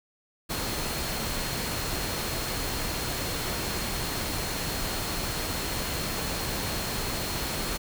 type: tone in noise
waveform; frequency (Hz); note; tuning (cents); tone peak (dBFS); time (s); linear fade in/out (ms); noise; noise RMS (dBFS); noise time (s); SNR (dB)
sine; 4259; C8; +30; -40; 0.49-7.78; 20; pink; -31; 0.49-7.78; -12
effects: none